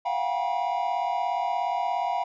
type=tone cluster; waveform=triangle; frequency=692 / 729 / 789 / 962 Hz; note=F5 / F#5 / G5 / B5; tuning=-16 / -26 / +11 / -46 cents; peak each=-28 dBFS; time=0.05-2.24 s; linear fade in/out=10 ms; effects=tanh soft clip ceiling -13 dBFS + resampled to 16000 Hz